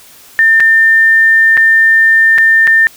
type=tone with dropouts; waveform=sine; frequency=1800 Hz; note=A6; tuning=39 cents sharp; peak=-4 dBFS; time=0.39-2.87 s; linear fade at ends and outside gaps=0 ms; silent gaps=0.6-0.604 / 1.57-1.575 / 2.38-2.384 / 2.671-2.675 s; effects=white hiss -39 dBFS RMS until 2.96 s